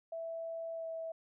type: tone with pitch glide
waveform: sine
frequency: 659.3 to 652.9 Hz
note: E5 to E5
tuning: 0 to -17 cents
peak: -38 dBFS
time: 0.12-1.12 s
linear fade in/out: 5 ms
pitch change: -17 cents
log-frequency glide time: 0.74-0.87 s
effects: none